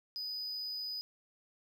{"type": "tone", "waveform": "triangle", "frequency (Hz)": 4978, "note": "D#8", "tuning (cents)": 0, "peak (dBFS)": -36, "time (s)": [0.16, 1.01], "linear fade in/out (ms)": 0, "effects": []}